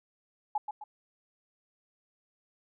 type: tone with echo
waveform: sine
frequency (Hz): 843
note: G#5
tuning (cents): +26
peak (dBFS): -26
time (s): 0.55-0.58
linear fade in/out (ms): 5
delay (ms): 130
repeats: 2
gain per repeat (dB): -7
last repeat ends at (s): 0.84
effects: none